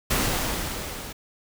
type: noise with level ramp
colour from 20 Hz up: pink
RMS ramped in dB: -22 to -37 dBFS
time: 0.1-1.13 s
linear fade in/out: 10 ms
effects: none